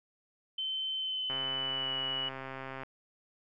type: tone with pitch glide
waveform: sine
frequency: 3077 to 2941 Hz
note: G7 to F#7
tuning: -33 to -11 cents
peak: -32 dBFS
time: 0.58-2.29 s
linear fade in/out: 5 ms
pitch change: -78 cents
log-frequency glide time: 0.96-1.95 s
type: click train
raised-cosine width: 0.5 ms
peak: -26 dBFS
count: 205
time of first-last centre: 1.3-2.834 s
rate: 133 Hz
effects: none